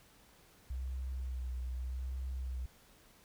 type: tone with vibrato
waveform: sine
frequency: 63.6 Hz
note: C2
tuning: 48 cents flat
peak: -36 dBFS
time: 0.7-2.66 s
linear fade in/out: 5 ms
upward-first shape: sine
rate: 0.82 Hz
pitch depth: 36 cents each way
effects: pink hiss -63 dBFS RMS until 3.24 s